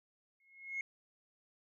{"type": "tone with exponential growth", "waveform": "sine", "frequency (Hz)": 2165, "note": "C#7", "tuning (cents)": -41, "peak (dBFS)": -32, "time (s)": [0.4, 0.81], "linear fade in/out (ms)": 2, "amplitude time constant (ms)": 88, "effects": ["tanh soft clip ceiling -32 dBFS"]}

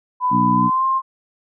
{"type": "tone with pitch glide", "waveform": "sine", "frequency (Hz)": [1000, 1058.2], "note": ["B5", "C6"], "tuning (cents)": [21, 19], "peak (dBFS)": -15, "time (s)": [0.2, 1.02], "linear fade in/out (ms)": 50, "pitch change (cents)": 98, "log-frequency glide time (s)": [0.53, 0.85]}
{"type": "harmonic tone", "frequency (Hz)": 60.8, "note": "B1", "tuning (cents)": -26, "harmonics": [2, 3, 4, 5], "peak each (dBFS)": [-25, -20, -20, -24], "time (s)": [0.3, 0.71], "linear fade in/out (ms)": 50}
{"effects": []}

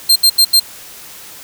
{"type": "tone bursts at uneven times", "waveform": "sawtooth", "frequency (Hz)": 4174, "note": "C8", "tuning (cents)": -5, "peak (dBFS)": -3, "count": 4, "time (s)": [[0.09, 0.16], [0.23, 0.3], [0.38, 0.45], [0.53, 0.6]], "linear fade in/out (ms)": 10, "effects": ["white hiss -35 dBFS RMS until 1.43 s"]}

